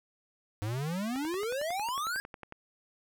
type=exponential sweep; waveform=square; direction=up; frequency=100.3 to 1665 Hz; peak=-32 dBFS; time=0.62-2.2 s; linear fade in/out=0 ms
type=click train; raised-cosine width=0.5 ms; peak=-28 dBFS; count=16; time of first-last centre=1.16-2.524 s; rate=11 Hz
effects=none